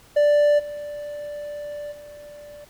triangle tone with level steps, 587.3 Hz, D5, in tune, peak -12 / -28 / -37 dBFS, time 0.16-2.65 s, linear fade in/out 10 ms, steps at 0.58 / 1.91 s, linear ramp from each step 20 ms, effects pink hiss -52 dBFS RMS until 2.69 s

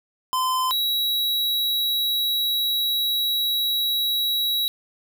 square tone pair in turn, 1027 / 3877 Hz, C6 / B7, -33 / -33 cents, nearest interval octave + major seventh, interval 2300 cents, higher second, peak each -21 / -21 dBFS, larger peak neither, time 0.33-0.71 / 0.71-4.68 s, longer second, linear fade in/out 0 ms, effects none

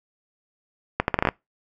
accelerating click train, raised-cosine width 0.5 ms, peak -4 dBFS, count 8, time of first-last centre 1-1.288 s, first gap 81 ms, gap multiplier 0.76, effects noise-tail reverb RT60 0.2 s tail -24 dB re dry

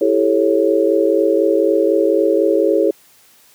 sine chord, A dominant seventh, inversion second, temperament just, 330 / 396 / 440 / 550 Hz, E4 / G4 / A4 / C#5, +2 / +18 / 0 / -14 cents, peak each -17 dBFS, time 0.01-2.91 s, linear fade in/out 5 ms, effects white hiss -50 dBFS RMS until 3.54 s + high-pass 80 Hz 12 dB/octave

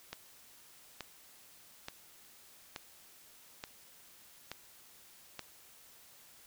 click train, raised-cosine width 0.2 ms, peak -23 dBFS, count 7, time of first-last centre 0.13-5.393 s, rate 1.14 Hz, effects white hiss -59 dBFS RMS until 6.46 s

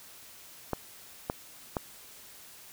clicks, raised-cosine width 1 ms, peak -15 dBFS, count 3, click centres 0.733 / 1.299 / 1.768 s, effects white hiss -51 dBFS RMS until 2.72 s

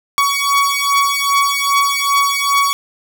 sawtooth beating tone pair, 1123 / 1125.5 Hz, C#6 / C#6, +22 / +26 cents, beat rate 2.5 Hz, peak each -12 dBFS, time 0.18-2.73 s, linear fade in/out 0 ms, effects none

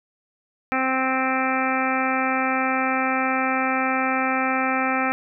harmonic tone, 261.6 Hz, C4, in tune, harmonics 1 / 2 / 3 / 4 / 5 / 6 / 7 / 8 / 9 / 10, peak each -26 / -30 / -26 / -34 / -26 / -33 / -30 / -35 / -28 / -38 dBFS, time 0.72-5.12 s, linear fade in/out 0 ms, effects none

